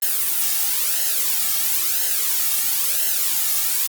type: noise with flanger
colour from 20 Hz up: blue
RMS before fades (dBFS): -20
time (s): 0.02-3.87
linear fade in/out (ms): 5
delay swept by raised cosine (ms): 0.84 to 2.04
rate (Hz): 0.99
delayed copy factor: -0.65
effects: Opus 32 kbps